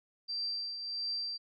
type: tone with tremolo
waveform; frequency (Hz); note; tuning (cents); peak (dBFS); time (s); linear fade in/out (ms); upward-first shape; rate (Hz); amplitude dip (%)
sine; 4699; D8; 0; -32; 0.28-1.38; 20; triangle; 1.5; 55
effects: none